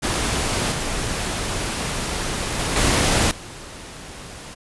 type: noise with level steps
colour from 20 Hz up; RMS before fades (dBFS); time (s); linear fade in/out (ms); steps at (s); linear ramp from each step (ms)
pink; -22 / -25 / -23 / -18 / -37; 0.02-4.55; 20; 0.72 / 2.59 / 2.76 / 3.31; 2
effects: resampled to 24000 Hz